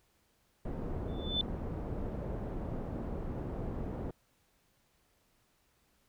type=low-pass noise; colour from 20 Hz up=pink; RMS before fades=-38 dBFS; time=0.65-4.11 s; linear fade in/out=5 ms; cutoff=570 Hz; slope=12 dB/octave
type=tone with exponential growth; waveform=sine; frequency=3521 Hz; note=A7; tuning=in tune; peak=-26 dBFS; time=1.08-1.41 s; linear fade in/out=1 ms; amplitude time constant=71 ms
effects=pink hiss -72 dBFS RMS until 6.08 s